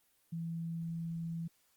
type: tone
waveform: sine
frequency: 166.1 Hz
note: E3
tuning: 13 cents sharp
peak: -36 dBFS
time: 0.32-1.48 s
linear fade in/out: 10 ms
effects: white hiss -72 dBFS RMS until 1.76 s + Opus 24 kbps